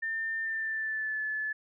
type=tone with pitch glide; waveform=sine; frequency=1800 to 1729.7 Hz; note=A6 to A6; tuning=+39 to -30 cents; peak=-30 dBFS; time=0.02-1.53 s; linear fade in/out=10 ms; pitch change=-69 cents; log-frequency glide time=0.41-1.22 s; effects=none